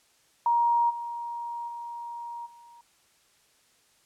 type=tone with level steps; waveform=sine; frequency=943 Hz; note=A#5; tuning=20 cents sharp; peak=-20 / -32 / -35 / -49 dBFS; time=0.46-2.81 s; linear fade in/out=2 ms; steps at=0.89 / 1.67 / 2.45 s; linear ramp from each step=20 ms; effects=white hiss -64 dBFS RMS until 4.05 s + low-pass 10000 Hz 12 dB/octave